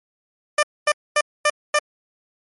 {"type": "tone bursts", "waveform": "15% pulse", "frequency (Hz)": 597, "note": "D5", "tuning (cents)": 28, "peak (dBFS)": -8, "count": 5, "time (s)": [0.58, 1.79], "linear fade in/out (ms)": 5, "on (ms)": 50, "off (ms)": 240, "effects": ["MP3 48 kbps"]}